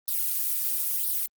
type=noise with flanger; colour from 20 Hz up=violet; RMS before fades=-27 dBFS; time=0.08-1.26 s; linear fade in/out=0 ms; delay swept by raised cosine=0.2 to 3 ms; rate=1 Hz; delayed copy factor=+0.75; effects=Opus 32 kbps